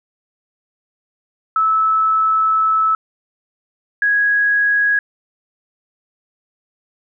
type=tone pair in turn; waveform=sine; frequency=1305 / 1659 Hz; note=E6 / G#6; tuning=-18 / -2 cents; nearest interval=major third; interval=416 cents; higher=second; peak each=-12 dBFS; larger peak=neither; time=1.56-2.95 / 4.02-4.99 s; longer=first; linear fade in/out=2 ms; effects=none